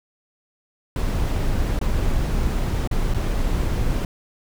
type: noise with dropouts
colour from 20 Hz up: brown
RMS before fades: -21 dBFS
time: 0.96-4.05 s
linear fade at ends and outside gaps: 2 ms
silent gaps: 1.791-1.813 / 2.875-2.912 / 3.139-3.145 s
effects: none